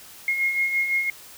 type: beating tone pair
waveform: sine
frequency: 2146 / 2151.9 Hz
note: C7 / C7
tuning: +43 / +48 cents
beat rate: 5.9 Hz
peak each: -30 / -21 dBFS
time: 0.28-1.1 s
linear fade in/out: 2 ms
effects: white hiss -45 dBFS RMS until 1.37 s